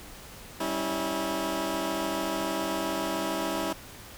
15% pulse chord, C# diminished, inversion second, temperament equal with one note detuned, 196 / 277.2 / 324.3 Hz, G3 / C#4 / E4, 0 / 0 / -28 cents, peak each -29 / -28 / -24 dBFS, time 0.6-3.73 s, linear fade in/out 5 ms, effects pink hiss -46 dBFS RMS until 4.17 s

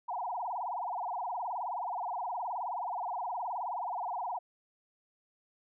sine tone with vibrato, 830.6 Hz, G#5, in tune, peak -33 dBFS, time 0.08-4.39 s, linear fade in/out 10 ms, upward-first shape sine, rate 19 Hz, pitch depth 300 cents each way, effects none

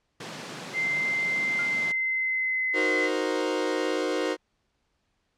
pink high-pass noise, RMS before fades -38 dBFS, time 0.2-1.92 s, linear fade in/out 5 ms, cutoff 130 Hz, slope 48 dB/octave
sine tone with pitch glide, 2082 to 2031 Hz, C7 to B6, -9 to +48 cents, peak -24 dBFS, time 0.73-3.1 s, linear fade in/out 50 ms, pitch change -43 cents, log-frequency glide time 1.59-2.98 s
sine tone with exponential decay, 1410 Hz, F6, 16 cents sharp, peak -29 dBFS, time 1.59-1.78 s, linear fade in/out 1 ms, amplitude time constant 41 ms
40% pulse chord, C half-diminished seventh, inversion first, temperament equal, 311.1 / 370 / 466.2 / 523.3 Hz, Eb4 / Gb4 / Bb4 / C5, 0 / 0 / 0 / 0 cents, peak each -30 dBFS, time 2.73-4.37 s, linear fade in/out 50 ms
effects pink hiss -74 dBFS RMS until 5.37 s + low-pass 6000 Hz 12 dB/octave

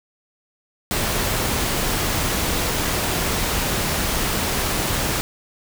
pink noise, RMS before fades -22 dBFS, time 0.91-5.21 s, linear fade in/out 0 ms, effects none

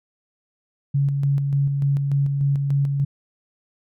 sine tone with tremolo, 140.1 Hz, C#3, 19 cents sharp, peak -16 dBFS, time 0.94-3.05 s, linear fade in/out 10 ms, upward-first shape square, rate 3.4 Hz, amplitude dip 35%, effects none

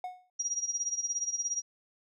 triangle tone with exponential decay, 731 Hz, F#5, 21 cents flat, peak -30 dBFS, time 0.04-0.3 s, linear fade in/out 2 ms, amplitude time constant 55 ms
sine tone with tremolo, 5720 Hz, F8, 41 cents sharp, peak -27 dBFS, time 0.39-1.62 s, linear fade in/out 10 ms, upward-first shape sine, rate 17 Hz, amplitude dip 80%
effects none

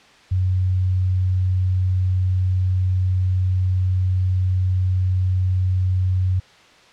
sine tone with vibrato, 92.5 Hz, F#2, in tune, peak -16 dBFS, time 0.31-6.4 s, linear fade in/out 10 ms, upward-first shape square, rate 20 Hz, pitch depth 12 cents each way, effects white hiss -49 dBFS RMS until 6.92 s + low-pass 4000 Hz 12 dB/octave

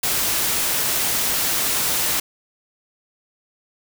white noise, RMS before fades -21 dBFS, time 0.03-2.2 s, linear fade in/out 5 ms, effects none

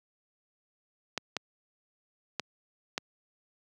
clicks, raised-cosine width 0.2 ms, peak -13 dBFS, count 4, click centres 1.177 / 1.367 / 2.397 / 2.979 s, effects high-pass 150 Hz 12 dB/octave

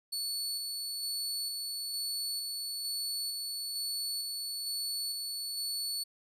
sawtooth tone with tremolo, 4435 Hz, C#8, in tune, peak -30 dBFS, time 0.12-6.04 s, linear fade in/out 10 ms, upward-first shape square, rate 1.1 Hz, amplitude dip 25%, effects resampled to 32000 Hz

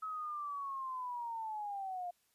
sine linear sweep, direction down, 1289 to 698 Hz, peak -38 dBFS, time 0.02-2.11 s, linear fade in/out 10 ms, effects white hiss -75 dBFS RMS until 2.34 s + resampled to 32000 Hz

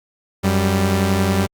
sawtooth tone pair together, 92.56 / 196 Hz, F#2 / G3, +1 / 0 cents, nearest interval octave + minor second, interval 1299 cents, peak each -14 dBFS, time 0.43-1.47 s, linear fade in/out 20 ms, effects Opus 48 kbps

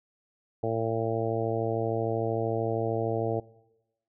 harmonic tone, 113.1 Hz, A2, 48 cents sharp, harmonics 1 / 2 / 3 / 4 / 5 / 6 / 7, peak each -33 / -38 / -34 / -30 / -34 / -34 / -38 dBFS, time 0.63-3.4 s, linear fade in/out 5 ms, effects noise-tail reverb RT60 1.0 s tail -21 dB re dry

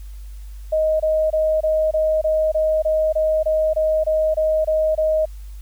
sine tone bursts, 626 Hz, D#5, 10 cents sharp, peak -15 dBFS, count 15, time 0.72-5.256 s, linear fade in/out 10 ms, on 280 ms, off 24 ms, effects added 50 Hz sine -32 dBFS peak until 5.61 s + white hiss -54 dBFS RMS until 5.61 s

